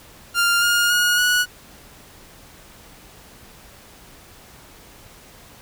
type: tone with pitch steps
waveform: sawtooth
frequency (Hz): 1396.9 / 1419.7 / 1442.8 / 1466.3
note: F6 / F6 / F#6 / F#6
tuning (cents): 0 / +28 / -44 / -16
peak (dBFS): -12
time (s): 0.34-1.46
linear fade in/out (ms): 50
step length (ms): 280
effects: pink hiss -46 dBFS RMS until 5.61 s